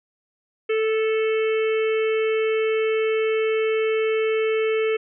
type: harmonic tone with a mistuned harmonic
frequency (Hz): 440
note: A4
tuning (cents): 0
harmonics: 1 / 3 / 4 / 5 / 6 / 7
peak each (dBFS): -19 / -34 / -38 / -32 / -34 / -39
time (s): 0.69-4.97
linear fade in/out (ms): 10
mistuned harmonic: 4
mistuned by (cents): -16
effects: none